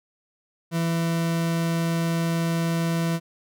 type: tone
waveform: 40% pulse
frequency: 166.5 Hz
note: E3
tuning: 18 cents sharp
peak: -21 dBFS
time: 0.71-3.2 s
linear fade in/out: 50 ms
effects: none